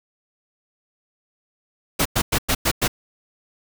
pink noise bursts, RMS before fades -19 dBFS, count 6, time 1.99-2.88 s, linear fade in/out 10 ms, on 65 ms, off 100 ms, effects none

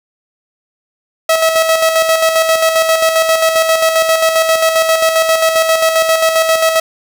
sawtooth tone with tremolo, 647 Hz, E5, 32 cents flat, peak -4 dBFS, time 1.29-6.8 s, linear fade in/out 5 ms, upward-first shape square, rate 7.5 Hz, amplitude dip 45%, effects none

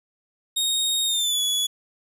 sawtooth tone with pitch glide, 3729 to 3400 Hz, A#7 to G#7, 0 to +40 cents, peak -18 dBFS, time 0.56-1.67 s, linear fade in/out 10 ms, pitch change -160 cents, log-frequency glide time 1.05-1.4 s, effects resampled to 32000 Hz + 9-bit

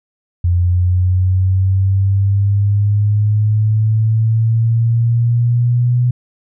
sine linear sweep, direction up, 87.31 to 123.47 Hz, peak -10 dBFS, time 0.44-6.11 s, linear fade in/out 5 ms, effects none

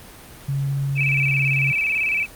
sine tone with pitch glide, 138.59 to 136.76 Hz, C#3 to C#3, 0 to -23 cents, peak -20 dBFS, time 0.48-1.72 s, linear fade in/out 10 ms, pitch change -23 cents, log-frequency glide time 0.96-1.47 s
sine tone with vibrato, 2451 Hz, D#7, 27 cents flat, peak -18 dBFS, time 0.95-2.27 s, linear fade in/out 50 ms, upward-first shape square, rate 18 Hz, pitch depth 95 cents each way
effects pink hiss -42 dBFS RMS until 2.35 s + Opus 32 kbps

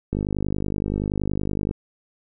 click train, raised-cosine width 3 ms, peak -12 dBFS, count 81, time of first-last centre 0.13-1.711 s, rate 50.6 Hz, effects none

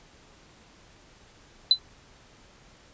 sine tone with exponential decay, 4023 Hz, B7, 31 cents sharp, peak -10 dBFS, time 1.71-1.79 s, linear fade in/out 2 ms, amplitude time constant 16 ms, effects pink hiss -55 dBFS RMS until 2.93 s + resampled to 16000 Hz

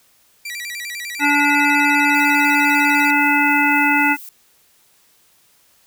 sawtooth tone with vibrato, 2132 Hz, C7, 32 cents sharp, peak -23 dBFS, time 0.45-3.11 s, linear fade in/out 5 ms, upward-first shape square, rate 10 Hz, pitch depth 170 cents each way
harmonic tone, 289.1 Hz, D4, 27 cents flat, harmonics 1 / 3 / 5 / 7 / 9, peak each -19 / -19 / -19 / -19 / -19 dBFS, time 1.19-4.17 s, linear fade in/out 50 ms
violet noise with tremolo, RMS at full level -35 dBFS, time 2.14-4.29 s, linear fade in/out 2 ms, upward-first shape triangle, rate 3.8 Hz, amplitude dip 25%
effects white hiss -56 dBFS RMS until 5.86 s

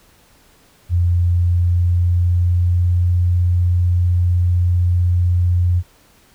sine tone with pitch glide, 87.31 to 88.43 Hz, F2 to F2, 0 to +22 cents, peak -12 dBFS, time 0.89-5.83 s, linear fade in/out 50 ms, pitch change +22 cents, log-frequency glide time 1.08-3.12 s, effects pink hiss -52 dBFS RMS until 6.34 s

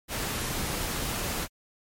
pink noise, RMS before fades -31 dBFS, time 0.08-1.48 s, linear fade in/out 50 ms, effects MP3 64 kbps

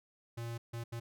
square tone bursts at uneven times, 116.9 Hz, A#2, 5 cents sharp, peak -39 dBFS, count 3, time 0.37-0.58 / 0.73-0.84 / 0.92-1 s, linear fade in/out 10 ms, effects none

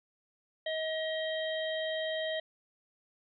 harmonic tone, 634 Hz, D#5, 32 cents sharp, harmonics 1 / 3 / 5 / 6, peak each -33 / -39 / -40 / -44 dBFS, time 0.66-2.4 s, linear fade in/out 5 ms, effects none

